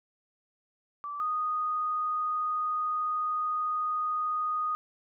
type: tone pair in turn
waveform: sine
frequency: 1163 / 1239.2 Hz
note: D6 / D#6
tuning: -17 / -7 cents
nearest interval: minor second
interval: 110 cents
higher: second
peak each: -34 / -27 dBFS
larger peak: second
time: 1.04-1.2 / 1.2-4.75 s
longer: second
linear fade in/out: 0 ms
effects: none